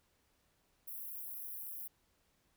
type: high-pass noise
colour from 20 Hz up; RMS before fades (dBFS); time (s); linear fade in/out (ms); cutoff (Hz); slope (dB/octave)
white; -45; 0.87-1.88; 10; 11000; 48
effects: pink hiss -75 dBFS RMS until 2.56 s